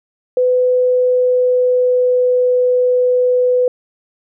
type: tone with pitch glide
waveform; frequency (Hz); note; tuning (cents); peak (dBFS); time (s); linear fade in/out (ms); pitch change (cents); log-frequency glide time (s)
sine; 502 to 498.8; B4 to B4; +28 to +17; -10; 0.37-3.68; 2; -11; 0.6-2.44
effects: none